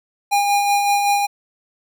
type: tone with tremolo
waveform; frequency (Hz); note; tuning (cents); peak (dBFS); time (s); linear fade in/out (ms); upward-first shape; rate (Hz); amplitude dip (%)
square; 811; G#5; -41; -14; 0.31-1.27; 20; sine; 5.3; 35
effects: none